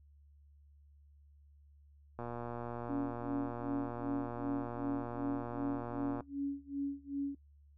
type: click train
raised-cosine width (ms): 1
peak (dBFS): -28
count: 479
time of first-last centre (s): 2.19-6.207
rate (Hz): 119
type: tone with tremolo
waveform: sine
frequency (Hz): 280.3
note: C#4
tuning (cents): +19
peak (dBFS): -32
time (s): 2.89-7.35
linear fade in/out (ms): 5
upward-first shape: sine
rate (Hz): 2.6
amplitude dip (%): 95
effects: noise-tail reverb RT60 0.1 s tail -20 dB re dry + added 72 Hz sine -59 dBFS peak until 7.77 s